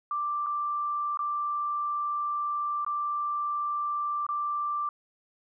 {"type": "tone with dropouts", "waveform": "sine", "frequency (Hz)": 1177, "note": "D6", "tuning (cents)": 3, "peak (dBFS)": -27, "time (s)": [0.11, 4.89], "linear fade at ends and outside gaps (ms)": 2, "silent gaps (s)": [[0.463, 0.467], [1.173, 1.191], [2.848, 2.864], [4.266, 4.289]], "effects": []}